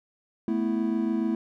triangle chord, A suspended second, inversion none, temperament equal, 220 / 246.9 / 329.6 Hz, A3 / B3 / E4, 0 / 0 / 0 cents, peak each -25 / -28 / -26 dBFS, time 0.48-1.35 s, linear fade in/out 2 ms, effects none

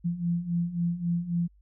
sine beating tone pair, 169.5 / 173.2 Hz, E3 / F3, +49 / -14 cents, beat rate 3.7 Hz, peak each -31 / -27 dBFS, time 0.04-1.48 s, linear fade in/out 20 ms, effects added 50 Hz sine -56 dBFS peak until 1.61 s

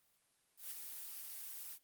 blue noise with ADSR envelope, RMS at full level -44 dBFS, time 0.57-1.79 s, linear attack 140 ms, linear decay 16 ms, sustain -4 dB, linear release 55 ms, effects white hiss -75 dBFS RMS until 1.83 s + Opus 32 kbps

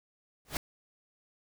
pink noise with exponential growth, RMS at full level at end -28 dBFS, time 0.45-0.57 s, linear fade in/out 1 ms, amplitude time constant 24 ms, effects none

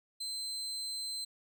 35% pulse tone, 4100 Hz, C8, 36 cents flat, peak -35 dBFS, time 0.2-1.25 s, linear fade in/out 10 ms, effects none

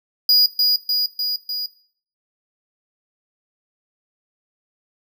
square tone with echo, 4900 Hz, D#8, 27 cents flat, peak -12 dBFS, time 0.29-0.46 s, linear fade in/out 2 ms, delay 300 ms, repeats 4, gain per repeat -3 dB, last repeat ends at 1.66 s, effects noise-tail reverb RT60 0.5 s tail -19 dB re dry

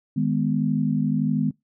sine chord, G# minor, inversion second, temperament just, 155.74 / 207.7 / 249.2 Hz, D#3 / G#3 / B3, +2 / 0 / +16 cents, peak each -24 dBFS, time 0.16-1.51 s, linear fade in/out 10 ms, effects noise-tail reverb RT60 0.2 s tail -24 dB re dry

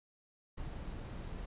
brown noise, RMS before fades -43 dBFS, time 0.57-1.46 s, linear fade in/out 10 ms, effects resampled to 8000 Hz

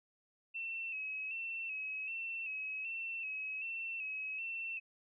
sine tone with vibrato, 2624 Hz, E7, 9 cents flat, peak -38 dBFS, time 0.54-4.8 s, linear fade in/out 20 ms, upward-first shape square, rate 1.3 Hz, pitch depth 44 cents each way, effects none

